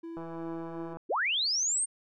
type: tone with pitch glide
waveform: triangle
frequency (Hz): 332.2 to 335.7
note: E4 to E4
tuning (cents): +13 to +32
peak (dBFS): -36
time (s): 0.03-0.94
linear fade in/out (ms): 10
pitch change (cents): +19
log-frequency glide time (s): 0.67-0.76
type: click train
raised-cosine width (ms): 1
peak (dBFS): -29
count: 133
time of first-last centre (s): 0.17-0.97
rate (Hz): 165
type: linear sweep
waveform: sine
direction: up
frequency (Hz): 257.2 to 8860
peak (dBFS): -26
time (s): 1.09-1.86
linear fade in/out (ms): 20
effects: none